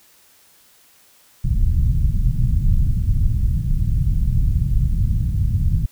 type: low-pass noise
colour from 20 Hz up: pink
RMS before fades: -17 dBFS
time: 1.44-5.86 s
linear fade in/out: 10 ms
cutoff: 140 Hz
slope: 24 dB/octave
effects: white hiss -53 dBFS RMS until 5.91 s